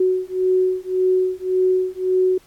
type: beating tone pair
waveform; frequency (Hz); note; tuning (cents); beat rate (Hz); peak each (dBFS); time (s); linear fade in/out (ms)
sine; 370 / 371.8; F#4 / F#4; 0 / +8; 1.8; -19; 0-2.38; 5
effects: pink hiss -54 dBFS RMS until 2.46 s + AAC 64 kbps